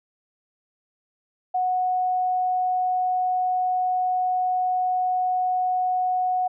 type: tone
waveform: sine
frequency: 735 Hz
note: F#5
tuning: 12 cents flat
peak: -20 dBFS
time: 1.54-6.48 s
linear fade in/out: 10 ms
effects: none